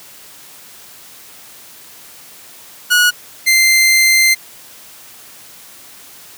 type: tone pair in turn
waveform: sawtooth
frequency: 1457 / 2084 Hz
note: F#6 / C7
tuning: -27 / -7 cents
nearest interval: tritone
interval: 620 cents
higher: second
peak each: -5 dBFS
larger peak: neither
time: 2.9-3.11 / 3.46-4.35 s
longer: second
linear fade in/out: 20 ms
effects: white hiss -39 dBFS RMS until 6.37 s + high-pass 80 Hz 12 dB/octave